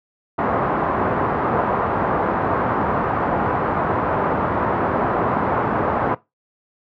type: low-pass noise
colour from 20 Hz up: white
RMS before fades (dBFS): -20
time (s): 0.38-6.15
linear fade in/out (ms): 10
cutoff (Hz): 1200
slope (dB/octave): 24
effects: noise-tail reverb RT60 0.2 s tail -19 dB re dry + high-pass 80 Hz 12 dB/octave